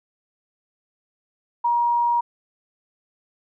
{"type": "tone", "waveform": "sine", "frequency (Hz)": 950, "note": "A#5", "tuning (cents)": 33, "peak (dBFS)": -17, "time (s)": [1.64, 2.21], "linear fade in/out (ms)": 10, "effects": []}